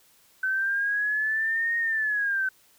sine linear two-way sweep, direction up then down, 1522 to 1864.7 to 1522 Hz, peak -23 dBFS, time 0.43-2.49 s, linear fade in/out 5 ms, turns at 1.77 s, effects white hiss -60 dBFS RMS until 2.78 s

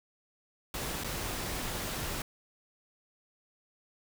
pink noise with dropouts, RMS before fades -36 dBFS, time 0.74-2.22 s, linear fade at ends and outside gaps 2 ms, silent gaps 1.037-1.044 s, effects none

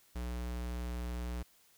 square tone, 60.4 Hz, B1, 38 cents flat, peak -37 dBFS, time 0.15-1.43 s, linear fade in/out 10 ms, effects white hiss -66 dBFS RMS until 1.77 s

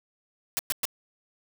white noise bursts, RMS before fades -27 dBFS, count 3, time 0.57-0.853 s, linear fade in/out 0 ms, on 21 ms, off 110 ms, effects none

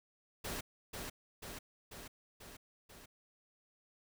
pink noise with echo, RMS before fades -41 dBFS, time 0.44-0.61 s, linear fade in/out 10 ms, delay 490 ms, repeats 5, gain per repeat -3 dB, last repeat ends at 3.06 s, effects none

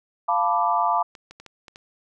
sine chord, B half-diminished seventh, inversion second, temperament equal, 698.5 / 880 / 987.8 / 1174.7 Hz, F5 / A5 / B5 / D6, 0 / 0 / 0 / 0 cents, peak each -24 dBFS, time 0.28-1.03 s, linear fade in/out 10 ms
clicks, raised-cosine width 0.2 ms, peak -25 dBFS, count 6, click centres 1.152 / 1.31 / 1.4 / 1.463 / 1.682 / 1.759 s
effects none

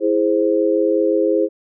sine chord, E augmented, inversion none, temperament equal, 329.6 / 415.3 / 523.3 Hz, E4 / G#4 / B#4, 0 / 0 / 0 cents, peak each -18 dBFS, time 0-1.49 s, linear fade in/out 50 ms, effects none

